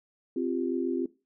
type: chord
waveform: sine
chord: C suspended fourth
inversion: none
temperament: equal with one note detuned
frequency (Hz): 261.6 / 345 / 392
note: C4 / F4 / G4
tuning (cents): 0 / -21 / 0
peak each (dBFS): -30 / -30 / -34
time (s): 0.36-1.06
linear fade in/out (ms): 5
effects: noise-tail reverb RT60 0.3 s tail -19 dB re dry